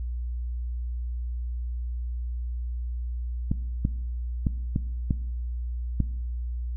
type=clicks; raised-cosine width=5 ms; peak=-11 dBFS; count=6; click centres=3.515 / 3.851 / 4.468 / 4.761 / 5.108 / 6.003 s; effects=noise-tail reverb RT60 0.9 s tail -18 dB re dry + added 60 Hz sine -28 dBFS peak until 6.76 s